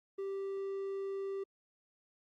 triangle tone, 391.3 Hz, G4, 3 cents flat, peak -34 dBFS, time 0.18-1.44 s, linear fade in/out 10 ms, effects Opus 32 kbps

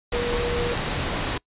sine tone in noise, 480 Hz, B4, 49 cents flat, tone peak -25 dBFS, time 0.13-0.74 s, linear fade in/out 5 ms, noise pink, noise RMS -26 dBFS, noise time 0.12-1.38 s, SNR -2 dB, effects noise-tail reverb RT60 0.1 s tail -25 dB re dry + resampled to 8000 Hz

